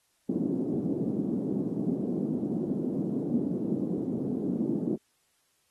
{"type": "band-pass noise", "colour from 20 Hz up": "white", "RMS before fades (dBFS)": -30, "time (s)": [0.29, 4.96], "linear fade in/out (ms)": 5, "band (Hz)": [180, 310], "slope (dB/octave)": 24, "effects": ["white hiss -71 dBFS RMS until 5.7 s", "AAC 32 kbps"]}